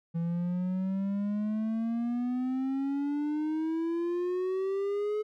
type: exponential sweep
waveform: triangle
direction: up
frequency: 165.8 to 428 Hz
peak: -26 dBFS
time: 0.14-5.23 s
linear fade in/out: 20 ms
effects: none